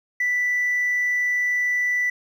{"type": "tone with hard clipping", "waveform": "triangle", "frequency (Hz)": 1975.5, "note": "B6", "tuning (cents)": 0, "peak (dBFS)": -19, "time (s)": [0.2, 2.1], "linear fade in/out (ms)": 5, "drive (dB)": 2, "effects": []}